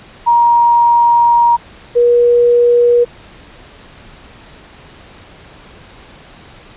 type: tone pair in turn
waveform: sine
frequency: 945 / 480.1 Hz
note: A#5 / B4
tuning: +23 / -49 cents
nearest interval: octave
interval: 1172 cents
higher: first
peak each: -6 dBFS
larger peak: neither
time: 0.26-1.57 / 1.95-3.05 s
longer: first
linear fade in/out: 20 ms
effects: pink hiss -39 dBFS RMS until 6.76 s + resampled to 8000 Hz